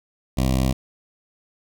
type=tone with notch filter; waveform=15% pulse; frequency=65 Hz; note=C2; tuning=11 cents flat; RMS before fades=-20 dBFS; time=0.37-0.73 s; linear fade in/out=10 ms; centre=1500 Hz; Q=1.1; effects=none